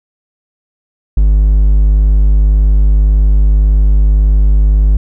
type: tone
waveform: triangle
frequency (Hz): 50.9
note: G#1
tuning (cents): -34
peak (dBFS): -3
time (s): 1.17-4.97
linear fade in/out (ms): 5
effects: none